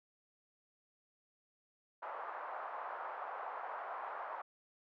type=band-pass noise; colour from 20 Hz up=white; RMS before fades=-44 dBFS; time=2.02-4.42 s; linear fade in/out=10 ms; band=630 to 1200 Hz; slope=24 dB/octave; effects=none